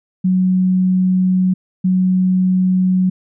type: tone bursts at uneven times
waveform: sine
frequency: 185 Hz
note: F#3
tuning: in tune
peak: -11 dBFS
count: 2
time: 0.24-1.54 / 1.84-3.1 s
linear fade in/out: 10 ms
effects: none